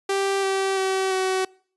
sawtooth tone with pitch steps, 392 / 386.8 / 381.7 / 376.7 Hz, G4 / G4 / G4 / F#4, 0 / -23 / -46 / +31 cents, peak -17 dBFS, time 0.09-1.45 s, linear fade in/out 5 ms, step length 340 ms, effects noise-tail reverb RT60 0.5 s tail -25 dB re dry + resampled to 24000 Hz

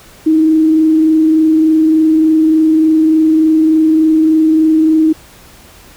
sine tone with frequency modulation, 315.9 Hz, D#4, 26 cents sharp, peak -6 dBFS, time 0.26-5.13 s, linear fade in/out 10 ms, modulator 23.4 Hz, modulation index 0.21, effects pink hiss -40 dBFS RMS until 5.96 s

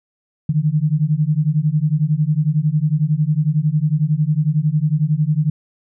sine beating tone pair, 147 / 158 Hz, D3 / D#3, +2 / +27 cents, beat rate 11 Hz, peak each -17 dBFS, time 0.49-5.5 s, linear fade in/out 5 ms, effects none

